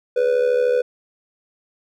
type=tone with amplitude modulation; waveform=triangle; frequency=493.9 Hz; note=B4; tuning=in tune; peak=-10 dBFS; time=0.16-0.82 s; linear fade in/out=10 ms; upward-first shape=sine; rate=73.3 Hz; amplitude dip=70%; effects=none